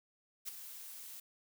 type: noise with ADSR envelope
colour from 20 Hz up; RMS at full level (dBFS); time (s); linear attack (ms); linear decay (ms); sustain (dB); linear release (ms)
blue; -39; 0.45-1.2; 34; 10; -10; 4
effects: none